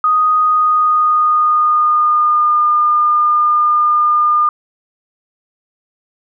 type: tone with pitch glide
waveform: sine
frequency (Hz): 1244.5 to 1209.8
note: D#6 to D#6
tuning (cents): 0 to -49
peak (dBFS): -9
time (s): 0.04-4.49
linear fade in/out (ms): 2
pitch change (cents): -49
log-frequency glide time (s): 0.36-2.67
effects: none